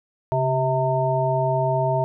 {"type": "harmonic tone with a mistuned harmonic", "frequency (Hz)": 130, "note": "C3", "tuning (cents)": -11, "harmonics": [1, 3, 5, 7], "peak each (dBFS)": [-23, -28, -22, -25], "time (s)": [0.32, 2.04], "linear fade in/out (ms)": 0, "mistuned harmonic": 1, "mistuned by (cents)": 62, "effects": []}